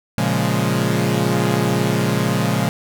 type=chord; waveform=sawtooth; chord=Bb minor seventh; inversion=none; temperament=equal; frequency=116.54 / 138.59 / 174.61 / 207.7 Hz; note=Bb2 / Db3 / F3 / Ab3; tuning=0 / 0 / 0 / 0 cents; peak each=-18 dBFS; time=0.18-2.69 s; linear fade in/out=0 ms; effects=none